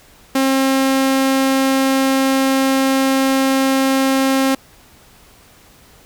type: tone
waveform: sawtooth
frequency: 267.7 Hz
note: C4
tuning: 40 cents sharp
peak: -9 dBFS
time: 0.35-4.55 s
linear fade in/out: 5 ms
effects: pink hiss -47 dBFS RMS until 6.05 s